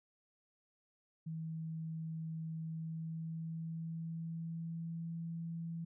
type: tone with pitch glide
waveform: sine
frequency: 161 to 166.2 Hz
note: E3 to E3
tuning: -41 to +15 cents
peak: -39 dBFS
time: 1.26-5.85 s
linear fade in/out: 10 ms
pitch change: +56 cents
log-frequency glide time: 2.6-5.12 s
effects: none